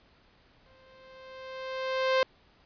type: tone with exponential growth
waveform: sawtooth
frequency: 523.3 Hz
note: C5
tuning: in tune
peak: -17 dBFS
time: 0.66-2.23 s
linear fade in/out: 1 ms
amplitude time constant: 340 ms
effects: pink hiss -62 dBFS RMS until 2.65 s + resampled to 11025 Hz